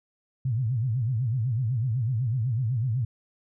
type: tone with vibrato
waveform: sine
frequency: 119.9 Hz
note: A#2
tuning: 49 cents sharp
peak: -23 dBFS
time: 0.45-3.05 s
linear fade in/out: 5 ms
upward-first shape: sine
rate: 8 Hz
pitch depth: 200 cents each way
effects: none